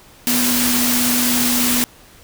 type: tone in noise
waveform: sine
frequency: 244.6 Hz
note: B3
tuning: 16 cents flat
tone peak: -19 dBFS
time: 0.27-1.84 s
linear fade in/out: 0 ms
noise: white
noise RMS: -18 dBFS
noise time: 0.27-1.84 s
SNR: -4 dB
effects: pink hiss -46 dBFS RMS until 2.23 s